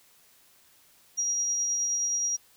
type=tone with tremolo; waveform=sine; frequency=5720 Hz; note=F8; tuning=41 cents sharp; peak=-24 dBFS; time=1.17-2.37 s; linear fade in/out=20 ms; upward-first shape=triangle; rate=9.5 Hz; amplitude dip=25%; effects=white hiss -60 dBFS RMS until 2.56 s